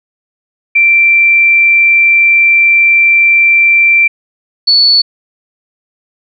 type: tone pair in turn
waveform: sine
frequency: 2351 / 4438 Hz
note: D7 / C#8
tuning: +1 / +1 cents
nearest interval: major seventh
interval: 1100 cents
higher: second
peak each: -4 dBFS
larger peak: neither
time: 0.75-4.08 / 4.67-5.02 s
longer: first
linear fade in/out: 10 ms
effects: none